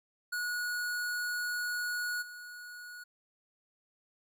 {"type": "tone with level steps", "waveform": "square", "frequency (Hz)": 1457, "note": "F#6", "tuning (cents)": -27, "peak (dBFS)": [-33, -45], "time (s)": [0.32, 3.04], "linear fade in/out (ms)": 10, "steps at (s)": 2.21, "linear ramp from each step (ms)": 20, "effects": []}